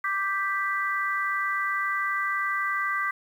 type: chord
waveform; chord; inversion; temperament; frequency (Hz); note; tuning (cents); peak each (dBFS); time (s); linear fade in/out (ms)
sine; G major; second; equal; 1174.7 / 1568 / 1975.5; D6 / G6 / B6; 0 / 0 / 0; -28 / -30 / -29; 0.04-3.11; 5
effects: 9-bit